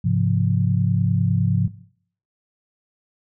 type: chord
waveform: sine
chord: F minor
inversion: first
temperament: equal with one note detuned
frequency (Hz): 103.83 / 133.64 / 174.61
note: Ab2 / C3 / F3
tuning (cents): 0 / +37 / 0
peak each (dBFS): -21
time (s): 0.04-1.68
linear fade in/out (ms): 10
effects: noise-tail reverb RT60 0.6 s tail -18 dB re dry